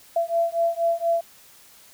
sine beating tone pair, 672 / 676.2 Hz, E5 / E5, +33 / +44 cents, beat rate 4.2 Hz, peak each -23 dBFS, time 0.16-1.21 s, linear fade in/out 5 ms, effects white hiss -51 dBFS RMS until 1.93 s

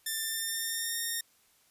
5% pulse tone with pitch glide, 1783 to 1838.4 Hz, A6 to A#6, +22 to -25 cents, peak -21 dBFS, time 0.06-1.21 s, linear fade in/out 5 ms, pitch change +53 cents, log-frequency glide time 0.21-0.98 s, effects white hiss -66 dBFS RMS until 1.7 s + resampled to 32000 Hz

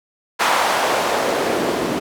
white noise with band-pass filter sweep, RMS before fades -19 dBFS, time 0.39-2 s, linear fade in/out 20 ms, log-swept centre 1000 to 310 Hz, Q 1.4, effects none

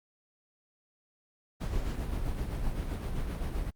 brown noise with tremolo, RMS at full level -31 dBFS, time 1.6-3.71 s, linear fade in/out 20 ms, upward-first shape sine, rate 7.7 Hz, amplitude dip 40%, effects Opus 48 kbps

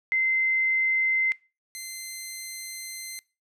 sine / 5% pulse tone pair in turn, 2071 / 2071 Hz, C7 / C7, -18 / -18 cents, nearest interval unison, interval 0 cents, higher neither, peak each -21 / -23 dBFS, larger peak first, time 0.12-1.32 / 1.75-3.19 s, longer second, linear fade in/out 0 ms, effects noise-tail reverb RT60 0.3 s tail -22 dB re dry + low-pass 10000 Hz 12 dB/octave

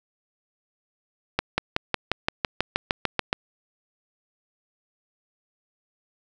accelerating click train, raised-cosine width 0.3 ms, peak -5 dBFS, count 13, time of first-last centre 1.39-3.329 s, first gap 190 ms, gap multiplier 0.97, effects none

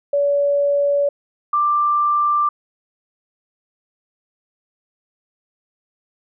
sine tone pair in turn, 570 / 1181.6 Hz, C#5 / D6, +48 / +10 cents, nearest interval octave + minor second, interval 1262 cents, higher second, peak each -14 dBFS, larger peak neither, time 0.13-1.09 / 1.53-2.49 s, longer neither, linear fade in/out 5 ms, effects none

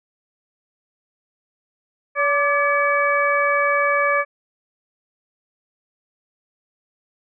harmonic tone with a mistuned harmonic, 570 Hz, C#5, 48 cents sharp, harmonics 1 / 2 / 3 / 4, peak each -21 / -20 / -22 / -23 dBFS, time 2.15-4.25 s, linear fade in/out 50 ms, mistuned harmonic 2, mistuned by +48 cents, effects none

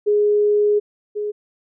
sine tone pair in turn, 415.9 / 417.6 Hz, G#4 / G#4, +2 / +10 cents, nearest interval unison, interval 8 cents, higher second, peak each -13 / -21 dBFS, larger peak first, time 0.06-0.8 / 1.15-1.32 s, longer first, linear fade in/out 20 ms, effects none

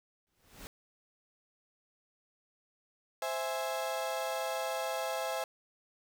pink noise with exponential growth, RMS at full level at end -44 dBFS, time 0.27-0.67 s, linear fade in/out 0 ms, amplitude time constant 85 ms
35% pulse chord, C augmented, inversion none, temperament equal, 523.3 / 659.3 / 830.6 Hz, C5 / E5 / G#5, 0 / 0 / 0 cents, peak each -36 / -35 / -37 dBFS, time 3.22-5.44 s, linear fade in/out 2 ms
effects none

